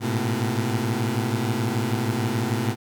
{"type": "tone cluster", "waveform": "20% pulse", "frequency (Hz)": [107.6, 114.3, 126.2], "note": ["A2", "A#2", "B2"], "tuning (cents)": [-38, -34, 38], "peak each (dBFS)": -22, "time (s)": [0, 2.76], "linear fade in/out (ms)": 50, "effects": []}